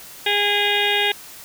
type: harmonic tone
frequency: 410.1 Hz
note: G#4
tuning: 22 cents flat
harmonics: 1 / 2 / 4 / 5 / 6 / 7 / 8 / 9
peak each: -25 / -25 / -25 / -25 / -25 / -25 / -25 / -25 dBFS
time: 0.26-1.12 s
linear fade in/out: 5 ms
effects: white hiss -40 dBFS RMS until 1.44 s